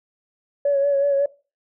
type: tone with vibrato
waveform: sine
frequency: 562 Hz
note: C#5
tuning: 24 cents sharp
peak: -15 dBFS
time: 0.65-1.26 s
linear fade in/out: 5 ms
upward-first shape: sine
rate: 5.4 Hz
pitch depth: 33 cents each way
effects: noise-tail reverb RT60 0.3 s tail -18 dB re dry + tanh soft clip ceiling -11 dBFS